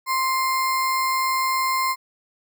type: tone with sample-and-hold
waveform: sine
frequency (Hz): 1046.5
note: C6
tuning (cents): 0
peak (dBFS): -19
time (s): 0.06-1.96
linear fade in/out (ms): 50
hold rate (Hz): 3150
effects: none